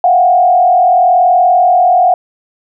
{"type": "tone with frequency modulation", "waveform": "sine", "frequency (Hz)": 720, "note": "F#5", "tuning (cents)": -47, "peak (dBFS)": -5, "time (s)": [0.04, 2.14], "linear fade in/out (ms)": 2, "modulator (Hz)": 40.8, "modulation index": 0.88, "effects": []}